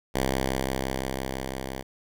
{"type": "tone with level ramp", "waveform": "5% pulse", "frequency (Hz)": 65.9, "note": "C2", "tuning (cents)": 13, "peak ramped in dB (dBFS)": [-12, -22], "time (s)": [0.14, 1.83], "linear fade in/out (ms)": 20, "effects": []}